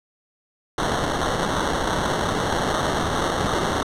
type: noise with sample-and-hold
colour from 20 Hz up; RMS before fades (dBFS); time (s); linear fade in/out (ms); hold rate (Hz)
white; -23; 0.78-3.83; 2; 2450
effects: low-pass 8000 Hz 12 dB/octave